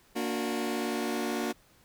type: chord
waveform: sawtooth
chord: Bb augmented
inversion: none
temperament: just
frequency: 233.1 / 291.4 / 364.2 Hz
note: Bb3 / D4 / F#4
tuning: 0 / -13 / -27 cents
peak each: -29 / -31 / -30 dBFS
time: 0.15-1.53 s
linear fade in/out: 20 ms
effects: pink hiss -62 dBFS RMS until 1.84 s